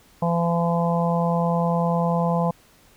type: harmonic tone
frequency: 170 Hz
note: F3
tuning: 46 cents flat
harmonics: 1 / 3 / 4 / 5 / 6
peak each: -21 / -26 / -27 / -28 / -29 dBFS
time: 0.22-2.51 s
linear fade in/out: 5 ms
effects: pink hiss -55 dBFS RMS until 2.96 s